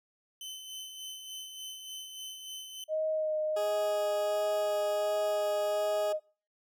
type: tone with tremolo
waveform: sawtooth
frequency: 3049 Hz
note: G7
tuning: 49 cents flat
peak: -36 dBFS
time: 0.41-2.84 s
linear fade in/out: 2 ms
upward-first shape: sine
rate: 3.4 Hz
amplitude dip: 45%
type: tone with vibrato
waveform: sine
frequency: 622.3 Hz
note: D#5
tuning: in tune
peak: -28 dBFS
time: 2.88-6.2 s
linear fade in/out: 50 ms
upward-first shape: sine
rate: 1.4 Hz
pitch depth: 16 cents each way
type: tone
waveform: 20% pulse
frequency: 415.3 Hz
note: G#4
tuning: in tune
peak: -30 dBFS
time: 3.56-6.13 s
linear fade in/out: 10 ms
effects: noise-tail reverb RT60 0.4 s tail -24 dB re dry